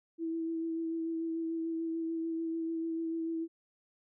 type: tone with vibrato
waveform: sine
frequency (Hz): 327.9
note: E4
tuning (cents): -9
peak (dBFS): -32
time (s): 0.18-3.48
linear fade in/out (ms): 50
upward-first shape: sine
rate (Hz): 6.8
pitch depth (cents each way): 16
effects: none